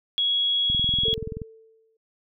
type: tone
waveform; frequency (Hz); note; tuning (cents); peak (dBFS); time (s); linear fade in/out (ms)
sine; 3332; G#7; +5; -20; 0.18-1.14; 0
type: click train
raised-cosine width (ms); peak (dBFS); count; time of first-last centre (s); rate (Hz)
5; -20; 16; 0.7-1.418; 20.9
type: tone with exponential decay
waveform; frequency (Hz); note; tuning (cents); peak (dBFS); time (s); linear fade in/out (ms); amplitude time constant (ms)
sine; 445.2; A4; +20; -26; 1.05-1.97; 5; 200
effects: none